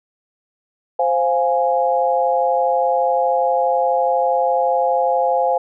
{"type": "chord", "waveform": "sine", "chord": "F minor", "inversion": "second", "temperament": "equal", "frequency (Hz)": [523.3, 698.5, 830.6], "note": ["C5", "F5", "Ab5"], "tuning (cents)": [0, 0, 0], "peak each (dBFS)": [-18, -19, -19], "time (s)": [0.99, 5.58], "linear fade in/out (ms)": 5, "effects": []}